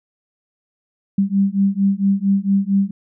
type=beating tone pair; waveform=sine; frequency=194.8 / 199.2 Hz; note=G3 / G3; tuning=-11 / +28 cents; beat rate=4.4 Hz; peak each=-17 dBFS; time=1.18-2.91 s; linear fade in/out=5 ms; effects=none